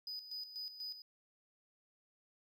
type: tone with tremolo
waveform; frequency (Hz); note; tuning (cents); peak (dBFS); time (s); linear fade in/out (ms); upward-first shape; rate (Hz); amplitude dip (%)
triangle; 4978; D#8; 0; -40; 0.07-1.02; 2; square; 4.1; 65
effects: none